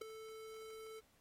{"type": "tone with ADSR envelope", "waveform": "square", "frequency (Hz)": 440, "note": "A4", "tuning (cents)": 0, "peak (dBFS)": -39, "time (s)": [0.01, 1.01], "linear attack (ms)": 8, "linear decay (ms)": 4, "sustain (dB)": -11, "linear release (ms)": 23, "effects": ["pink hiss -73 dBFS RMS until 1.2 s", "AAC 48 kbps"]}